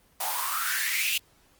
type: noise with high-pass filter sweep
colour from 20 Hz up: white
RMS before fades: -28 dBFS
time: 0.2-1.18 s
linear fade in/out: 5 ms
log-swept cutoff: 750 to 2900 Hz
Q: 7.9
effects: pink hiss -62 dBFS RMS until 1.59 s + Opus 24 kbps